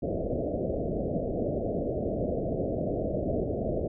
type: low-pass noise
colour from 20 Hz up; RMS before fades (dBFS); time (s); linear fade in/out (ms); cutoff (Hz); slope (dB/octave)
white; -30; 0.02-3.88; 10; 670; 96
effects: none